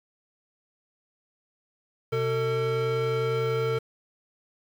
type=tone pair together; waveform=square; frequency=126.5 / 450.4 Hz; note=B2 / A4; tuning=+42 / +40 cents; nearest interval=octave + minor seventh; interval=2198 cents; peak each=-30 / -26 dBFS; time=2.12-3.79 s; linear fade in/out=10 ms; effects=low-pass 3000 Hz 12 dB/octave + 8-bit